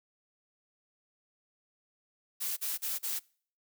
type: noise bursts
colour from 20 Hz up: blue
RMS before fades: -34 dBFS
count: 4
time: 2.4-3.197 s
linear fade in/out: 20 ms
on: 170 ms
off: 39 ms
effects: noise-tail reverb RT60 0.5 s tail -25 dB re dry